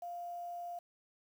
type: tone with quantisation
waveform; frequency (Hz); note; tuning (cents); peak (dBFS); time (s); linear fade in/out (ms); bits
sine; 698.5; F5; 0; -40; 0.02-0.79; 5; 10
effects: none